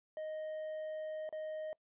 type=tone with dropouts; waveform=triangle; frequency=622.3 Hz; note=D#5; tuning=in tune; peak=-37 dBFS; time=0.17-1.73 s; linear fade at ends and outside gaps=1 ms; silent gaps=1.291-1.326 s; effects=noise-tail reverb RT60 0.1 s tail -23 dB re dry + resampled to 8000 Hz